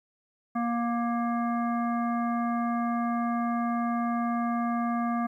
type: harmonic tone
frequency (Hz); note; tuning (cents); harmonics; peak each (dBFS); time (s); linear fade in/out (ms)
235.8; A#3; +20; 1 / 3 / 5 / 7 / 9; -27 / -32 / -33 / -43 / -47; 0.55-5.27; 10
effects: 11-bit